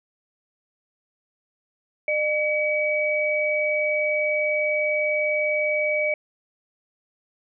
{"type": "tone pair together", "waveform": "sine", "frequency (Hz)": [605, 2275], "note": ["D#5", "C#7"], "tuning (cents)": [-49, 44], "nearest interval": "octave + major seventh", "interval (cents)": 2293, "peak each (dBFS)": -23, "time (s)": [2.08, 6.14], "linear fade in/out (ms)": 2, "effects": []}